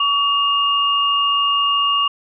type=tone pair together; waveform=sine; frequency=1136 / 2831 Hz; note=C#6 / F7; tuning=+42 / +23 cents; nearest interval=octave + major third; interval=1581 cents; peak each=-17 dBFS; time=0-2.08 s; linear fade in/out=5 ms; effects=none